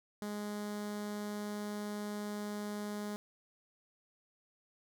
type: tone with notch filter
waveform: sawtooth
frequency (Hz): 207.7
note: G#3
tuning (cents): 0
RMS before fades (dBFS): -40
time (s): 0.22-3.16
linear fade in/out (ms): 0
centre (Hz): 2600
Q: 1.9
effects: none